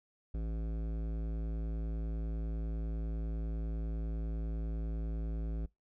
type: tone with hard clipping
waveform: sine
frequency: 55 Hz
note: A1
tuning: in tune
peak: -36 dBFS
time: 0.34-5.66 s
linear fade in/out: 5 ms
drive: 15 dB
effects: noise-tail reverb RT60 0.2 s tail -24 dB re dry